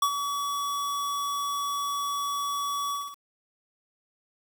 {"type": "tone with ADSR envelope", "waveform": "square", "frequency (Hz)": 1137, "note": "C#6", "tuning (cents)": 44, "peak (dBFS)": -20, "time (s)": [0.02, 3.17], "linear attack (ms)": 5, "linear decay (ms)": 70, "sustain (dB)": -8, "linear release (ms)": 260, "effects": ["8-bit"]}